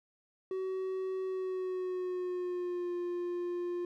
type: tone with pitch glide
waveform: triangle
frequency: 377.2 to 351.9 Hz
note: F#4 to F4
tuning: +33 to +13 cents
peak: -31 dBFS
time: 0.51-3.85 s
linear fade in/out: 2 ms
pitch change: -120 cents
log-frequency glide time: 1.24-2.94 s
effects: none